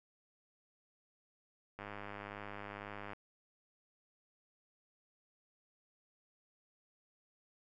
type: click train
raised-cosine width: 0.5 ms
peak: -30 dBFS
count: 138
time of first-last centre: 1.79-3.133 s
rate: 102 Hz
effects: none